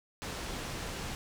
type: low-pass noise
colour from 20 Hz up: pink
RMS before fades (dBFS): -39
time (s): 0.22-1.15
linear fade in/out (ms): 0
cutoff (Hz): 8000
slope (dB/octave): 12
effects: none